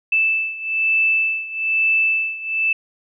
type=beating tone pair; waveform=sine; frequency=2637 / 2638.1 Hz; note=E7 / E7; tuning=0 / +1 cents; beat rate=1.1 Hz; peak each=-18 / -21 dBFS; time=0.12-2.73 s; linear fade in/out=5 ms; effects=none